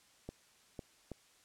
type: clicks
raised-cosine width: 2 ms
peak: -29 dBFS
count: 3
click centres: 0.29 / 0.792 / 1.117 s
effects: white hiss -66 dBFS RMS until 1.44 s + low-pass 9000 Hz 12 dB/octave